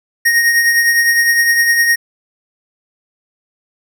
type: tone with tremolo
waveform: square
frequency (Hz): 1864.7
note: A#6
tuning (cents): 0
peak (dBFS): -8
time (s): 0.25-1.96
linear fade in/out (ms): 10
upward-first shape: triangle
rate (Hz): 9.8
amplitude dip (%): 50
effects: none